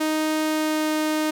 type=tone with pitch glide; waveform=sawtooth; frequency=311.1 to 309 Hz; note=D#4 to D#4; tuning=0 to -12 cents; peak=-17 dBFS; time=0-1.31 s; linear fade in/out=10 ms; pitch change=-12 cents; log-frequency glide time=0.42-0.92 s; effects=none